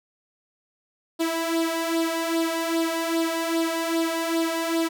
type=tone with flanger; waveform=sawtooth; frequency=329.6 Hz; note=E4; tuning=in tune; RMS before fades=-25 dBFS; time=1.19-4.89 s; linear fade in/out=20 ms; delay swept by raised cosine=0.22 to 2.02 ms; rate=2.5 Hz; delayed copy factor=+0.65; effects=none